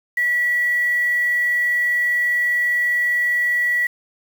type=tone with quantisation; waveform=sine; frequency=1945 Hz; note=B6; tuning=27 cents flat; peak=-16 dBFS; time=0.17-3.87 s; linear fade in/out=5 ms; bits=6; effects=none